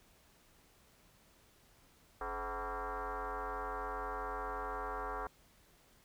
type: tone with frequency modulation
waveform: sine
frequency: 190 Hz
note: F#3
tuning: 46 cents sharp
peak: -37 dBFS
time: 2.21-5.27 s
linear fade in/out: 2 ms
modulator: 236 Hz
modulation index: 5.5
effects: pink hiss -66 dBFS RMS until 6.04 s